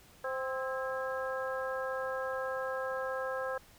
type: harmonic tone with a mistuned harmonic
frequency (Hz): 261.6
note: C4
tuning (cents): 0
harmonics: 2 / 3 / 4 / 5 / 6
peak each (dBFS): -35 / -44 / -42 / -42 / -41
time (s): 0.24-3.58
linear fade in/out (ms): 5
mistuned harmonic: 6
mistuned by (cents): +61
effects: pink hiss -59 dBFS RMS until 3.78 s